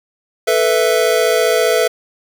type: chord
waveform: square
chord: A suspended second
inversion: none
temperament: just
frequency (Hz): 440 / 495 / 660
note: A4 / B4 / E5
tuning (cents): 0 / +4 / +2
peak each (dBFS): -17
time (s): 0.47-1.88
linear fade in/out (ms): 10
effects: 7-bit